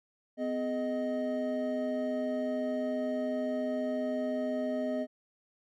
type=tone cluster; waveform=triangle; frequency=253.3 / 424.1 / 622 Hz; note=B3 / G#4 / D#5; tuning=+44 / +36 / -1 cents; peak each=-31 / -39 / -31 dBFS; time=0.37-5.07 s; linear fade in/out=50 ms; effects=none